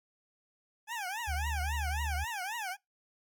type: tone with vibrato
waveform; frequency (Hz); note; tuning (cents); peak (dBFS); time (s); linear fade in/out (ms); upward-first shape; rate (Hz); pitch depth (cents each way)
20% pulse; 830.6; G#5; 0; -30; 0.87-2.77; 50; triangle; 3.7; 280
type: tone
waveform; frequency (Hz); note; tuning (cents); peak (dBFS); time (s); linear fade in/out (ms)
sine; 73.42; D2; 0; -32; 1.27-2.25; 20
effects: noise-tail reverb RT60 0.2 s tail -26 dB re dry + MP3 96 kbps